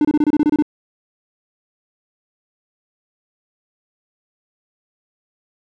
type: tone bursts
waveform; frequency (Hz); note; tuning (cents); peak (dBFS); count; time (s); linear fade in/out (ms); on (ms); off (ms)
triangle; 298.9; D4; +31; -9; 10; 0.01-0.624; 2; 38; 26
effects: none